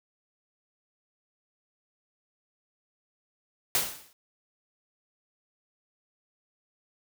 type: noise with exponential decay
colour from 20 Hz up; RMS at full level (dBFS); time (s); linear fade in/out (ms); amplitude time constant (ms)
white; -23; 3.75-4.13; 1; 81
effects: none